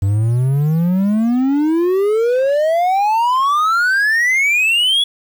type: exponential sweep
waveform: triangle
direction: up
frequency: 95.9 to 3417 Hz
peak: -10 dBFS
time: 0.02-5.04 s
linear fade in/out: 5 ms
effects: 7-bit